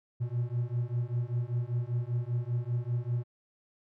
triangle beating tone pair, 118.2 / 123.3 Hz, A#2 / B2, +24 / -2 cents, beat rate 5.1 Hz, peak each -30 dBFS, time 0.2-3.24 s, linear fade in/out 20 ms, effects none

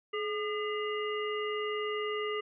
harmonic tone with a mistuned harmonic, 405.2 Hz, G#4, 43 cents flat, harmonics 1 / 3 / 5 / 7, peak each -33 / -38 / -40 / -41 dBFS, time 0.13-2.41 s, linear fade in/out 10 ms, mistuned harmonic 1, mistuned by +78 cents, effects none

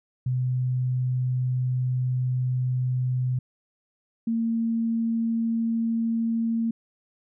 sine tone pair in turn, 126.8 / 228.3 Hz, B2 / A#3, +46 / -36 cents, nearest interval minor seventh, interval 1018 cents, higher second, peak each -22 dBFS, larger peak neither, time 0.26-3.39 / 4.27-6.71 s, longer first, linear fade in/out 5 ms, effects none

